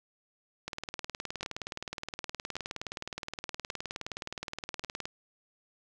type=two click trains; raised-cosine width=0.2 ms; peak=-20 / -19 dBFS; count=4 / 85; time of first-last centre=1.43-4.839 / 0.68-5.055 s; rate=0.88 / 19.2 Hz; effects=none